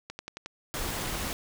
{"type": "click train", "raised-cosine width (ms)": 0.2, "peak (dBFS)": -21, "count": 5, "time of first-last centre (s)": [0.1, 0.46], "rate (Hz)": 11.1}
{"type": "noise", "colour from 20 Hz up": "pink", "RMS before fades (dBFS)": -33, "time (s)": [0.74, 1.33], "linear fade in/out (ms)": 0}
{"effects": []}